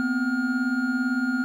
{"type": "tone cluster", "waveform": "triangle", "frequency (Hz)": [238.7, 256.5, 1421], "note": ["A#3", "C4", "F6"], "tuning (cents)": [41, -34, 30], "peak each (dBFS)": [-27, -22, -27], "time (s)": [0, 1.44], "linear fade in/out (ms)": 0, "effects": []}